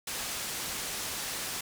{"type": "low-pass noise", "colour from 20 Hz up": "white", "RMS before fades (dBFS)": -36, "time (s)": [0.07, 1.61], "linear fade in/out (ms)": 5, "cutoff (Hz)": 10000, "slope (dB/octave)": 12, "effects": []}